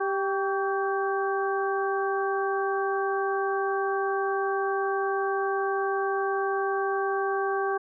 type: harmonic tone with a mistuned harmonic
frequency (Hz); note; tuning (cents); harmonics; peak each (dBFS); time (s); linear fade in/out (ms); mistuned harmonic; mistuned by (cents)
392; G4; 0; 1 / 2 / 3 / 4; -27 / -30 / -32 / -33; 0-7.78; 10; 3; -58
effects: none